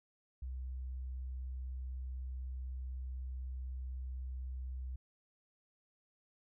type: tone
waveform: sine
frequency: 64 Hz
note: C2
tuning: 38 cents flat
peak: -39 dBFS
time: 0.42-4.96 s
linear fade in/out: 5 ms
effects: none